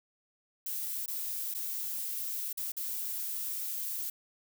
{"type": "noise with dropouts", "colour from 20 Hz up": "violet", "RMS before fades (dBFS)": -36, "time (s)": [0.66, 4.1], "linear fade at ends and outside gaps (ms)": 5, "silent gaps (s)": [[1.061, 1.079], [1.541, 1.547], [2.529, 2.573], [2.72, 2.767]], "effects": []}